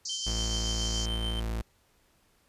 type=band-pass noise; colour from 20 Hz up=pink; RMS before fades=-37 dBFS; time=0.05-1.06 s; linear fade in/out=5 ms; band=4400 to 7200 Hz; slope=96 dB/octave
type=tone with tremolo; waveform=triangle; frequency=3111 Hz; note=G7; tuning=14 cents flat; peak=-31 dBFS; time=0.09-1.4 s; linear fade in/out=5 ms; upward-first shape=sine; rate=7 Hz; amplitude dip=50%
type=tone; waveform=40% pulse; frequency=55.9 Hz; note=A1; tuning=28 cents sharp; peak=-29 dBFS; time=0.26-1.62 s; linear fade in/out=10 ms
effects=pink hiss -67 dBFS RMS until 2.48 s + resampled to 32000 Hz